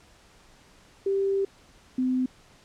sine tone pair in turn, 392 / 255.8 Hz, G4 / C4, 0 / -39 cents, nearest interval perfect fifth, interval 739 cents, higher first, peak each -22 dBFS, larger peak neither, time 1.06-1.45 / 1.98-2.26 s, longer first, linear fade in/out 5 ms, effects pink hiss -56 dBFS RMS until 2.64 s + low-pass 8000 Hz 12 dB/octave

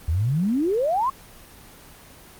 sine exponential sweep, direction up, 73.42 to 1108.7 Hz, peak -19 dBFS, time 0.08-1.1 s, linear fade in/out 5 ms, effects pink hiss -46 dBFS RMS until 2.39 s + Opus 24 kbps

